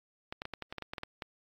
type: clicks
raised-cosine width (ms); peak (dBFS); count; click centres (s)
0.3; -22; 12; 0.325 / 0.419 / 0.454 / 0.537 / 0.623 / 0.725 / 0.783 / 0.823 / 0.935 / 0.982 / 1.034 / 1.222
effects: AAC 32 kbps